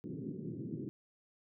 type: band-pass noise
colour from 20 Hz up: pink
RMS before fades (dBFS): -42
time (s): 0.04-0.89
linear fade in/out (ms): 0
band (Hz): 120 to 390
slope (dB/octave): 48
effects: none